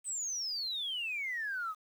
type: exponential sweep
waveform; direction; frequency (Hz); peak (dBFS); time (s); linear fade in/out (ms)
sine; down; 8380 to 1226; -33; 0.04-1.75; 50
effects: tanh soft clip ceiling -29 dBFS + 10-bit